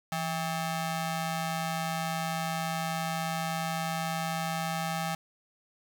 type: ring-modulated tone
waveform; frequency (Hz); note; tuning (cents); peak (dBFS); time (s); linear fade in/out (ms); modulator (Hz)
sawtooth; 483.5; B4; -37; -23; 0.12-5.15; 2; 316
effects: none